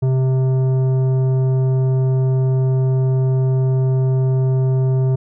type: tone with tanh clipping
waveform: sine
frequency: 130.81 Hz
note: C3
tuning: in tune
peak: -15 dBFS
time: 0.02-5.16 s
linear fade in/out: 10 ms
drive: 11 dB
effects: none